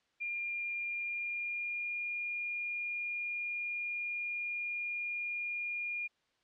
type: tone with pitch glide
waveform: sine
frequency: 2403 to 2420 Hz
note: D7 to D#7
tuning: +39 to -49 cents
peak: -34 dBFS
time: 0.2-6.08 s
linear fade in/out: 20 ms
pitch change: +12 cents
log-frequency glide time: 0.91-1.96 s
effects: white hiss -75 dBFS RMS until 6.43 s + low-pass 4000 Hz 12 dB/octave